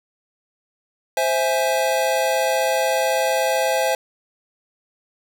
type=chord; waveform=square; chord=C augmented; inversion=none; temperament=equal; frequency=523.3 / 659.3 / 830.6 Hz; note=C5 / E5 / G#5; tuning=0 / 0 / 0 cents; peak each=-22 / -23 / -24 dBFS; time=1.17-3.95 s; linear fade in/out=2 ms; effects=none